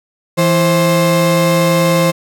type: tone pair together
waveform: 35% pulse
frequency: 166.2 / 527.7 Hz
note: E3 / C5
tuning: +15 / +15 cents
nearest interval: octave + minor sixth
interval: 2000 cents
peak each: -11 dBFS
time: 0.37-2.12 s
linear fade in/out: 20 ms
effects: none